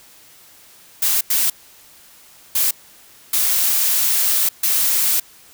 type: noise bursts at uneven times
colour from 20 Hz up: blue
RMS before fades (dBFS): -17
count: 5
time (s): 1.02-1.21 / 1.3-1.5 / 2.55-2.71 / 3.33-4.49 / 4.63-5.2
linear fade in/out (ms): 5
effects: white hiss -47 dBFS RMS until 5.53 s